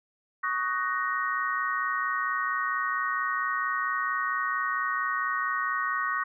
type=chord; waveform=sine; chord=D# minor seventh; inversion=third; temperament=just; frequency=1120.1 / 1244.5 / 1493.4 / 1866.8 Hz; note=C#6 / D#6 / F#6 / A#6; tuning=+18 / 0 / +16 / +2 cents; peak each=-30 / -33 / -33 / -31 dBFS; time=0.43-6.24 s; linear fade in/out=10 ms; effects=none